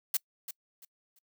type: noise with echo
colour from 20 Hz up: blue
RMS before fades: -27 dBFS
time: 0.14-0.17 s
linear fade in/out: 5 ms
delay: 340 ms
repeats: 3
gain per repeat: -12 dB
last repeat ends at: 1.19 s
effects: noise-tail reverb RT60 0.1 s tail -26 dB re dry